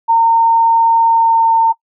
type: tone with pitch glide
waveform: sine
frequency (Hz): 915 to 907.6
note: A#5 to A#5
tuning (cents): -32 to -47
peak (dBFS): -7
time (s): 0.08-1.73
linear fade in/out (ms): 20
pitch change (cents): -15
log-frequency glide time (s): 1.06-1.56
effects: noise-tail reverb RT60 0.1 s tail -21 dB re dry